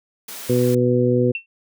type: high-pass noise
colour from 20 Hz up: white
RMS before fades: -34 dBFS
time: 0.28-0.75 s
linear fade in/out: 5 ms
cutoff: 180 Hz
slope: 48 dB/octave
type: harmonic tone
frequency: 123.47 Hz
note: B2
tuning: in tune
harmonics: 1 / 2 / 3 / 4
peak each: -20 / -20 / -20 / -20 dBFS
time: 0.49-1.32 s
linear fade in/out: 10 ms
type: tone with exponential decay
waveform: sine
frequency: 2700 Hz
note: E7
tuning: 41 cents sharp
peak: -20 dBFS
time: 1.35-1.46 s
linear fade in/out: 2 ms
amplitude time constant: 22 ms
effects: none